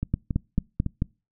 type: two click trains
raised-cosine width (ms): 5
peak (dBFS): -10 / -14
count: 5 / 4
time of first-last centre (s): 0.14-1.021 / 0.03-0.863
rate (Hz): 4.54 / 3.6
effects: noise-tail reverb RT60 0.3 s tail -26 dB re dry